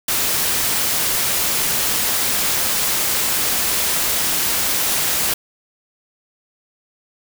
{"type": "noise", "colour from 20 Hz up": "white", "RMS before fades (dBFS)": -19, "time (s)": [0.08, 5.34], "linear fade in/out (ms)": 5, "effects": []}